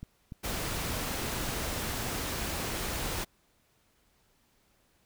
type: click train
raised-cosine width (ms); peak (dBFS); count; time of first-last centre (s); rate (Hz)
5; -28; 8; 0.03-2.071; 3.43
type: noise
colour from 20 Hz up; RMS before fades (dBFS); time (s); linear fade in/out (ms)
pink; -34; 0.43-3.25; 20
effects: pink hiss -69 dBFS RMS until 5.05 s